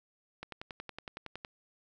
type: click train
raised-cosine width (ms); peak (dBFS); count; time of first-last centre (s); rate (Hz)
0.3; -25; 12; 0.43-1.449; 10.8
effects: none